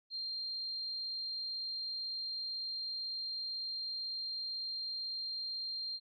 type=tone; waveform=sine; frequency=4186 Hz; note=C8; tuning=in tune; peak=-37 dBFS; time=0.1-6 s; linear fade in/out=50 ms; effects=none